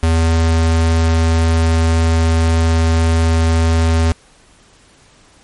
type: tone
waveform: square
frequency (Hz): 81.9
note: E2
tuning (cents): -11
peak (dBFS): -11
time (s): 0.03-4.12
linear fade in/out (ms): 0
effects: pink hiss -48 dBFS RMS until 5.43 s + MP3 48 kbps